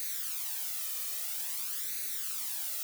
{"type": "noise with flanger", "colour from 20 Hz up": "blue", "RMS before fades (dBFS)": -36, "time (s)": [0, 2.83], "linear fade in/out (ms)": 0, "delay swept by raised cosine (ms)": [0.47, 1.67], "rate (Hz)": 0.5, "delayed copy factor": 0.7, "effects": []}